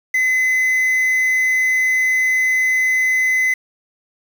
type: tone with quantisation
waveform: triangle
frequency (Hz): 2032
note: B6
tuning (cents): +49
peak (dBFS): -12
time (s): 0.14-3.54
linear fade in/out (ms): 5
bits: 6
effects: none